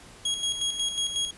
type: tone with tremolo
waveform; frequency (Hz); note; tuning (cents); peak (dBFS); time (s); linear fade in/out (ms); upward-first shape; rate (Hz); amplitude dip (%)
sawtooth; 3300; G#7; -12; -21; 0.25-1.31; 5; square; 5.5; 55
effects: pink hiss -49 dBFS RMS until 1.37 s + resampled to 24000 Hz